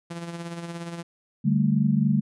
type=tone with tremolo; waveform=sawtooth; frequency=169.8 Hz; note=F3; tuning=48 cents flat; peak=-27 dBFS; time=0.1-1.03 s; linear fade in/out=10 ms; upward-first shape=sine; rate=17 Hz; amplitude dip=50%
type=chord; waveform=sine; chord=D suspended fourth; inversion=none; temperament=equal; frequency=146.83 / 196 / 220 Hz; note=D3 / G3 / A3; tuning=0 / 0 / 0 cents; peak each=-23 dBFS; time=1.44-2.21 s; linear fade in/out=20 ms
effects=resampled to 24000 Hz